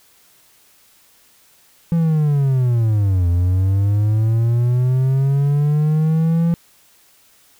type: linear two-way sweep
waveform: triangle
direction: down then up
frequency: 170 to 85.6 to 170 Hz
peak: -11 dBFS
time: 1.92-6.54 s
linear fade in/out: 0 ms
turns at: 3.28 s
effects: white hiss -53 dBFS RMS until 7.59 s